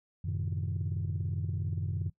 sine chord, F# diminished seventh, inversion none, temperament equal, 92.5 / 110 / 130.81 / 155.56 Hz, F#2 / A2 / C3 / Eb3, 0 / 0 / 0 / 0 cents, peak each -32 / -37 / -38 / -36 dBFS, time 0.24-2.1 s, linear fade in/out 10 ms, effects noise-tail reverb RT60 0.1 s tail -19 dB re dry + tanh soft clip ceiling -25 dBFS

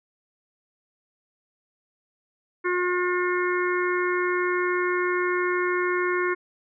harmonic tone, 358.7 Hz, F4, 46 cents sharp, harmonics 1 / 3 / 4 / 5 / 6, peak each -24 / -29 / -30 / -31 / -32 dBFS, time 2.64-6.35 s, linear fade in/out 20 ms, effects none

